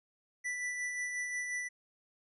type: tone with tremolo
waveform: square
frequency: 1975.5 Hz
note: B6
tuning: in tune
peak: -34 dBFS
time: 0.44-1.69 s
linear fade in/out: 20 ms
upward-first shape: sine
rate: 5.6 Hz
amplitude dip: 35%
effects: resampled to 24000 Hz